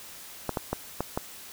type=clicks; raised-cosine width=1 ms; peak=-13 dBFS; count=5; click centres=0.493 / 0.572 / 0.73 / 1.006 / 1.175 s; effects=white hiss -45 dBFS RMS until 1.52 s